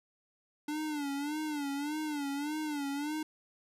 square tone with vibrato, 293.7 Hz, D4, in tune, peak -34 dBFS, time 0.68-3.23 s, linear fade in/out 5 ms, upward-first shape sine, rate 1.7 Hz, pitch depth 94 cents each way, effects resampled to 32000 Hz

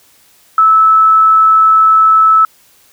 sine tone, 1306 Hz, E6, 17 cents flat, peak -4 dBFS, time 0.58-2.45 s, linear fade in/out 2 ms, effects white hiss -48 dBFS RMS until 2.92 s

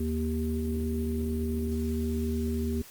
harmonic tone, 78.4 Hz, D#2, 14 cents sharp, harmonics 1 / 3 / 5, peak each -30 / -30 / -35 dBFS, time 0-2.82 s, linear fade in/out 5 ms, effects white hiss -50 dBFS RMS until 2.9 s + Opus 32 kbps

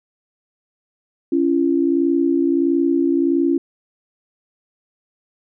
sine tone pair together, 277.8 / 339.3 Hz, C#4 / F4, +4 / -50 cents, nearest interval minor third, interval 346 cents, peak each -17 dBFS, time 1.32-3.58 s, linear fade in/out 5 ms, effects none

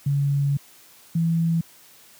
sine tone pair in turn, 141.2 / 165.75 Hz, C#3 / E3, +32 / +10 cents, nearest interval minor third, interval 278 cents, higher second, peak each -18 dBFS, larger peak neither, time 0.06-0.57 / 1.15-1.61 s, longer first, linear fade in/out 5 ms, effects white hiss -51 dBFS RMS until 2.19 s + high-pass 80 Hz 12 dB/octave

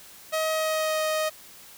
sawtooth tone with pitch glide, 633 to 624.3 Hz, D#5 to D#5, +30 to +6 cents, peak -20 dBFS, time 0.32-1.3 s, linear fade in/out 20 ms, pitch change -24 cents, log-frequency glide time 0.51-1.02 s, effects white hiss -48 dBFS RMS until 1.77 s

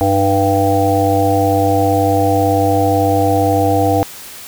harmonic tone with a mistuned harmonic, 98 Hz, G2, in tune, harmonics 1 / 3 / 5 / 7 / 8, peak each -17 / -17 / -17 / -17 / -17 dBFS, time 0.01-4.03 s, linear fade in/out 0 ms, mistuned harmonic 3, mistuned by +43 cents, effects white hiss -33 dBFS RMS until 4.47 s

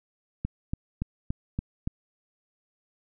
click train, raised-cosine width 5 ms, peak -16 dBFS, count 6, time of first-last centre 0.45-1.875 s, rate 3.51 Hz, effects none

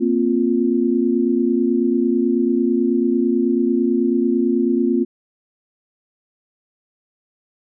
sine chord, Bb suspended second, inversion none, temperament just, 233.1 / 262.2 / 349.6 Hz, Bb3 / C4 / F4, 0 / +4 / +2 cents, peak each -19 dBFS, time 0-5.05 s, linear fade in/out 20 ms, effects none

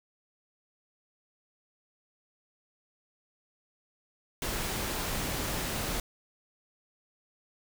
pink noise, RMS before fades -33 dBFS, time 4.42-6 s, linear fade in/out 2 ms, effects none

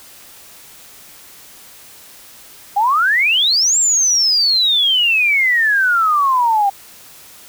sine exponential two-way sweep, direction up then down, 780 to 7600 to 780 Hz, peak -11 dBFS, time 2.76-6.7 s, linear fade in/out 10 ms, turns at 3.78 s, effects white hiss -41 dBFS RMS until 7.48 s

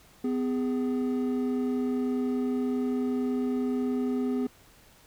triangle tone pair together, 252.5 / 410.7 Hz, B3 / G#4, +39 / -19 cents, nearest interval minor sixth, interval 842 cents, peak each -24 / -30 dBFS, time 0.24-4.47 s, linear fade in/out 5 ms, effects tanh soft clip ceiling -16 dBFS + pink hiss -57 dBFS RMS until 5.06 s

